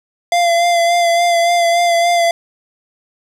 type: tone with vibrato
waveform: square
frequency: 688 Hz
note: F5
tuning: 26 cents flat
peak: -11 dBFS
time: 0.32-2.31 s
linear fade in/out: 2 ms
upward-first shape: sine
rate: 3.5 Hz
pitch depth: 26 cents each way
effects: low-pass 9000 Hz 12 dB/octave + 7-bit